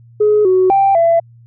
sine tone with pitch steps, 421.7 / 372.2 / 785 / 671 Hz, G#4 / F#4 / G5 / E5, +26 / +10 / +2 / +31 cents, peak -7 dBFS, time 0.2-1.2 s, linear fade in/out 10 ms, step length 250 ms, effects tanh soft clip ceiling -4 dBFS + added 117 Hz sine -40 dBFS peak until 1.46 s

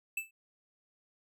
square tone with exponential decay, 2637 Hz, E7, in tune, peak -30 dBFS, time 0.17-0.31 s, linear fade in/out 5 ms, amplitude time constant 30 ms, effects none

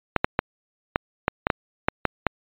clicks, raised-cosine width 0.5 ms, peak -3 dBFS, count 10, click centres 0.163 / 0.245 / 0.391 / 0.959 / 1.281 / 1.469 / 1.502 / 1.885 / 2.053 / 2.267 s, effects resampled to 8000 Hz

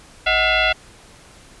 sine tone with frequency modulation, 632 Hz, D#5, 27 cents sharp, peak -14 dBFS, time 0.26-0.73 s, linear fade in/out 10 ms, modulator 688 Hz, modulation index 4.2, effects pink hiss -46 dBFS RMS until 1.6 s + resampled to 24000 Hz

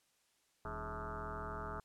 sine tone with frequency modulation, 648 Hz, E5, 30 cents flat, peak -40 dBFS, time 0.65-1.8 s, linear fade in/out 2 ms, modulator 114 Hz, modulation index 6.8, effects white hiss -75 dBFS RMS until 1.84 s + low-pass 10000 Hz 12 dB/octave

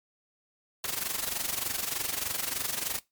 white noise with amplitude modulation, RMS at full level -29 dBFS, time 0.84-2.99 s, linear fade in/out 2 ms, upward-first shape sine, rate 23.3 Hz, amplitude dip 75%, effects noise-tail reverb RT60 0.2 s tail -21 dB re dry + MP3 96 kbps

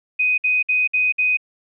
sine tone bursts, 2500 Hz, D#7, 8 cents sharp, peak -15 dBFS, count 5, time 0.19-1.372 s, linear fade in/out 10 ms, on 190 ms, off 58 ms, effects none

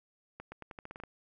accelerating click train, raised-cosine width 0.5 ms, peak -29 dBFS, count 10, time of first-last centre 0.4-1.037 s, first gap 120 ms, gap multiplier 0.86, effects none

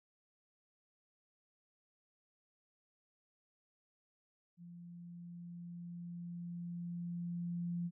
sine tone with level ramp, 173 Hz, F3, 16 cents flat, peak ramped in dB -50 to -35 dBFS, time 4.57-7.91 s, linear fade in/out 50 ms, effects none

